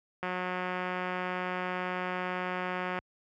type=click train; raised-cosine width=0.5 ms; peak=-19 dBFS; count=503; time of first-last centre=0.23-2.988 s; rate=182 Hz; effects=high-pass 60 Hz 12 dB/octave